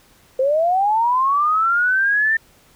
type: linear sweep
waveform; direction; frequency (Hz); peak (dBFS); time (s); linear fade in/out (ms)
sine; up; 509 to 1808; -14; 0.39-2.37; 5
effects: pink hiss -53 dBFS RMS until 2.75 s